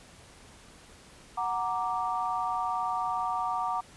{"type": "chord", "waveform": "sine", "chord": "Gb augmented", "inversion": "none", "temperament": "equal", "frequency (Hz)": [740, 932.3, 1174.7], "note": ["Gb5", "Bb5", "D6"], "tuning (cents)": [0, 0, 0], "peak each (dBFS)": -32, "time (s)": [1.37, 3.81], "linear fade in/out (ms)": 10, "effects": ["pink hiss -53 dBFS RMS until 3.96 s", "resampled to 24000 Hz"]}